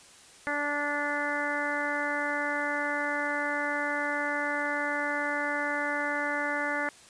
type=harmonic tone; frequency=291.1 Hz; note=D4; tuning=15 cents flat; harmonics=1 / 2 / 3 / 4 / 5 / 6 / 7; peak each=-37 / -35 / -36 / -38 / -34 / -33 / -36 dBFS; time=0.47-6.89 s; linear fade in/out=0 ms; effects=white hiss -53 dBFS RMS until 7.09 s + resampled to 22050 Hz